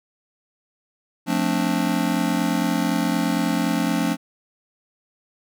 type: chord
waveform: square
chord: D minor seventh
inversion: first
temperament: just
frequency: 176.2 / 220.2 / 264.3 / 293.7 Hz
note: F3 / A3 / C4 / D4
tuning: +16 / +2 / +18 / 0 cents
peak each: -26 dBFS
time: 1.26-4.17 s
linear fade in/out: 50 ms
effects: none